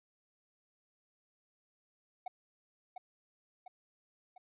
triangle tone with echo, 740 Hz, F#5, in tune, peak -35 dBFS, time 2.26-2.28 s, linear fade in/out 5 ms, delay 700 ms, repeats 3, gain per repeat -5 dB, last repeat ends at 4.38 s, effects resampled to 8000 Hz

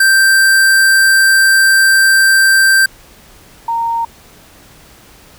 square / sine tone pair in turn, 1568 / 924 Hz, G6 / A#5, 0 / -16 cents, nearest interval major sixth, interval 916 cents, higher first, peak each -7 / -13 dBFS, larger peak first, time 0-2.86 / 3.68-4.05 s, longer first, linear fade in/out 5 ms, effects pink hiss -42 dBFS RMS until 5.38 s

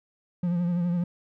triangle tone with vibrato, 174.61 Hz, F3, in tune, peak -21 dBFS, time 0.43-1.04 s, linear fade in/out 5 ms, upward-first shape triangle, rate 12 Hz, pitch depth 52 cents each way, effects none

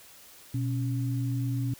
sine tone pair together, 122.41 / 277.2 Hz, B2 / C#4, -15 / 0 cents, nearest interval octave + major second, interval 1415 cents, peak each -27 / -34 dBFS, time 0.54-1.74 s, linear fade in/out 5 ms, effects white hiss -52 dBFS RMS until 1.79 s

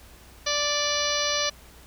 harmonic tone, 586 Hz, D5, 4 cents flat, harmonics 1 / 2 / 3 / 4 / 5 / 6 / 7 / 8 / 9 / 10, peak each -30 / -32 / -33 / -34 / -33 / -33 / -31 / -33 / -36 / -31 dBFS, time 0.46-1.5 s, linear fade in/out 10 ms, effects added 60 Hz sine -51 dBFS peak until 1.86 s + pink hiss -51 dBFS RMS until 1.86 s

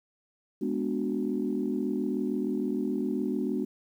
sine chord, G# half-diminished seventh, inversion none, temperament equal, 207.7 / 246.9 / 293.7 / 370 Hz, G#3 / B3 / D4 / F#4, 0 / 0 / 0 / 0 cents, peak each -32 / -31 / -32 / -33 dBFS, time 0.61-3.65 s, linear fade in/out 10 ms, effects tanh soft clip ceiling -17 dBFS + 10-bit

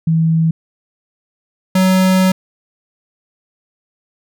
sine / square tone pair in turn, 162.3 / 187.03 Hz, E3 / F#3, -27 / +19 cents, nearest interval major second, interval 246 cents, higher second, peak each -10 dBFS, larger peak neither, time 0.07-0.51 / 1.75-2.32 s, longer second, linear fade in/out 5 ms, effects none

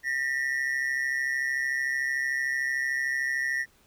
triangle ring-modulated tone, 1873 Hz, A#6, 8 cents sharp, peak -21 dBFS, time 0.03-3.66 s, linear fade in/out 50 ms, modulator 66.7 Hz, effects pink hiss -62 dBFS RMS until 3.86 s

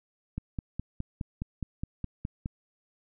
click train, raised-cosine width 5 ms, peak -20 dBFS, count 11, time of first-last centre 0.38-2.459 s, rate 4.81 Hz, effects none

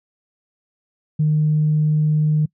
sine tone, 152.8 Hz, D#3, 31 cents flat, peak -13 dBFS, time 1.19-2.46 s, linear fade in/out 10 ms, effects noise-tail reverb RT60 0.1 s tail -24 dB re dry + tanh soft clip ceiling -9 dBFS

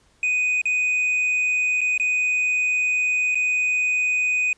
triangle tone with dropouts, 2492 Hz, D#7, 2 cents sharp, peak -17 dBFS, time 0.23-4.53 s, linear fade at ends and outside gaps 2 ms, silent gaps 0.616-0.655 / 1.808-1.814 / 1.978-1.998 / 3.347-3.354 s, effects pink hiss -60 dBFS RMS until 4.57 s + resampled to 22050 Hz

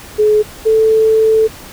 sine tone pair in turn, 424.7 / 440.5 Hz, G#4 / A4, +39 / +2 cents, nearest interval minor second, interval 63 cents, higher second, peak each -7 dBFS, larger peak neither, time 0.18-0.43 / 0.65-1.48 s, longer second, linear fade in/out 20 ms, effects pink hiss -34 dBFS RMS until 1.72 s

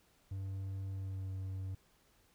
triangle tone with pitch glide, 96.6 to 95.11 Hz, G2 to F#2, -25 to +48 cents, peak -36 dBFS, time 0.31-1.75 s, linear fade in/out 5 ms, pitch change -27 cents, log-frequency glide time 0.92-1.28 s, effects pink hiss -70 dBFS RMS until 2.34 s

